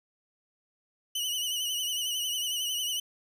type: tone with vibrato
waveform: sawtooth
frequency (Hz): 2960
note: F#7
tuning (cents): 0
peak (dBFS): -26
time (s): 1.15-3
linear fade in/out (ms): 5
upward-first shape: triangle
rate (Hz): 11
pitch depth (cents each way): 73
effects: none